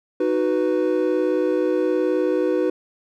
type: chord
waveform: triangle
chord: B major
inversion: first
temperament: equal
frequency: 311.1 / 370 / 493.9 Hz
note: D#4 / F#4 / B4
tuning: 0 / 0 / 0 cents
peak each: -21 / -20 / -20 dBFS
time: 0.2-2.7 s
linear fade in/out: 5 ms
effects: none